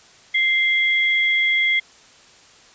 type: tone pair together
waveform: sine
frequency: 2093 / 3322 Hz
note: C7 / G#7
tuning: 0 / 0 cents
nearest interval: minor sixth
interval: 800 cents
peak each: -16 / -24 dBFS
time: 0.34-1.8 s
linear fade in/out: 10 ms
effects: white hiss -49 dBFS RMS until 2.74 s + resampled to 16000 Hz